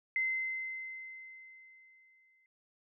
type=tone with exponential decay; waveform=sine; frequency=2065 Hz; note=C7; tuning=23 cents flat; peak=-28 dBFS; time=0.16-2.46 s; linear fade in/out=1 ms; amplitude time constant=500 ms; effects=none